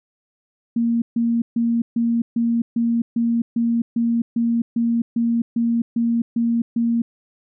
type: tone bursts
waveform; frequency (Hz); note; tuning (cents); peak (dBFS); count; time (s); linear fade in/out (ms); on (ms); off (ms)
sine; 233.1; A#3; 0; -16; 16; 0.76-7.02; 5; 260; 140
effects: none